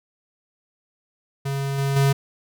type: tone with level steps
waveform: square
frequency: 138.1 Hz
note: C#3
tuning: 6 cents flat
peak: -24 / -21 / -16 dBFS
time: 1.45-2.13 s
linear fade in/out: 10 ms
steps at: 1.78 / 1.96 s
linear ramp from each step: 5 ms
effects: none